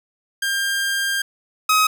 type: tone pair in turn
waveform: sawtooth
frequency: 1599 / 1266.9 Hz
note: G6 / D#6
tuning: +34 / +31 cents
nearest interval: major third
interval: 403 cents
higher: first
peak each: -16 / -10 dBFS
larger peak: second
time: 0.42-1.22 / 1.69-1.87 s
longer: first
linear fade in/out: 5 ms
effects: none